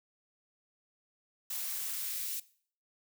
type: noise with high-pass filter sweep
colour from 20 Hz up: blue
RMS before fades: -37 dBFS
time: 1.5-2.4 s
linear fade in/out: 5 ms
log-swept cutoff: 500 to 2600 Hz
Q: 0.9
effects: noise-tail reverb RT60 0.5 s tail -19 dB re dry